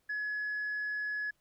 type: tone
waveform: sine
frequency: 1694 Hz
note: G#6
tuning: 34 cents sharp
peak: -31 dBFS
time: 0.09-1.31 s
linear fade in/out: 10 ms
effects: tanh soft clip ceiling -30 dBFS + pink hiss -75 dBFS RMS until 1.4 s